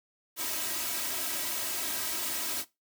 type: noise with comb filter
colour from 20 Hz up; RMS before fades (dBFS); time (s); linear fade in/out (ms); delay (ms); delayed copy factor
white; -33; 0.36-2.65; 50; 3.1; +0.9
effects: noise-tail reverb RT60 0.2 s tail -18 dB re dry + high-pass 100 Hz 12 dB/octave